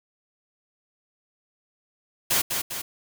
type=noise with echo; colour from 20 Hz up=white; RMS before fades=-22 dBFS; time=2.3-2.42 s; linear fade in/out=10 ms; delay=200 ms; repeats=2; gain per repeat=-5 dB; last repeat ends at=2.82 s; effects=none